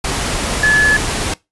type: tone in noise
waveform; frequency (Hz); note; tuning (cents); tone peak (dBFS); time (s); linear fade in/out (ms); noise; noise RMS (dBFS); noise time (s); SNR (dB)
sine; 1715; A6; -45; -8; 0.63-0.97; 5; pink; -19; 0.04-1.34; +8
effects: noise-tail reverb RT60 0.2 s tail -21 dB re dry + resampled to 24000 Hz